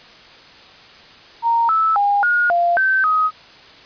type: tone with pitch steps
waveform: sine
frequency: 928 / 1310 / 811 / 1436 / 693 / 1546 / 1260 Hz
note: A#5 / E6 / G#5 / F6 / F5 / G6 / D#6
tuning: -8 / -11 / -41 / +48 / -14 / -24 / +21 cents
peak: -13 dBFS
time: 1.42-3.31 s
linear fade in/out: 50 ms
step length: 270 ms
effects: white hiss -43 dBFS RMS until 3.85 s + resampled to 11025 Hz